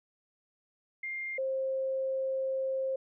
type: tone pair in turn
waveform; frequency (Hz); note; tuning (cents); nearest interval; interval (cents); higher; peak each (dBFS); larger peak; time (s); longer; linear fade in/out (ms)
sine; 2112 / 530.4; C7 / C5; +16 / +23; 2 octaves; 2393; first; -34 / -29; second; 1.03-1.38 / 1.38-2.96; second; 5
effects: none